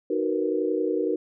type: chord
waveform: sine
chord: B major seventh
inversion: first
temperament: just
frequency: 308.7 / 370.4 / 463 / 493.9 Hz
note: D#4 / F#4 / A#4 / B4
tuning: -14 / +2 / -12 / 0 cents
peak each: -28 / -27 / -27 / -31 dBFS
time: 0.1-1.16 s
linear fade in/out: 5 ms
effects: none